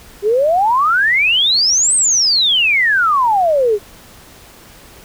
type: exponential two-way sweep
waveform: sine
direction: up then down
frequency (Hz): 392 to 8560 to 392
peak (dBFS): -10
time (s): 0.22-3.79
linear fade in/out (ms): 50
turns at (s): 1.95
effects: pink hiss -41 dBFS RMS until 5.04 s